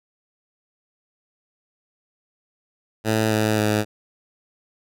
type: tone with pitch steps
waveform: 10% pulse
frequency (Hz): 110 / 108.24 / 106.5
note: A2 / A2 / G#2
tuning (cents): 0 / -28 / +44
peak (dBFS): -10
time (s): 3.04-3.85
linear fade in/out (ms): 50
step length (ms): 270
effects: none